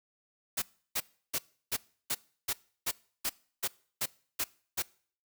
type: noise bursts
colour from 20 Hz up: white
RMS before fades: -31 dBFS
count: 12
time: 0.57-4.824 s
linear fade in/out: 10 ms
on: 52 ms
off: 330 ms
effects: noise-tail reverb RT60 0.5 s tail -23 dB re dry